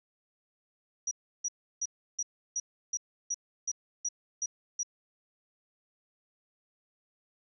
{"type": "tone bursts", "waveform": "sine", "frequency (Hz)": 5800, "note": "F#8", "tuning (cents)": -35, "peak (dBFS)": -29, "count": 11, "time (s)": [1.07, 4.832], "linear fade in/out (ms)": 5, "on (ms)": 42, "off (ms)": 330, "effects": []}